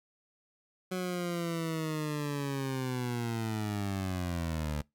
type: linear sweep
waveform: 20% pulse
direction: down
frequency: 185 to 72.4 Hz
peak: -27 dBFS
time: 0.91-4.82 s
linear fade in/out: 10 ms
effects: noise-tail reverb RT60 0.2 s tail -24 dB re dry